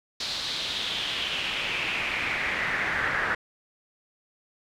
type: noise with band-pass filter sweep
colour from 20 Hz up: brown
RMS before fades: -29 dBFS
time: 0.2-3.35 s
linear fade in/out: 5 ms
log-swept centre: 4300 to 1600 Hz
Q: 4
effects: none